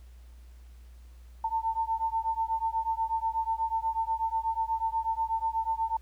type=beating tone pair; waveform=sine; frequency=894 / 902.2 Hz; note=A5 / A5; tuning=+27 / +43 cents; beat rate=8.2 Hz; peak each=-30 dBFS; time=1.44-5.97 s; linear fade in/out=5 ms; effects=added 60 Hz sine -47 dBFS peak until 6.01 s + pink hiss -65 dBFS RMS until 6.01 s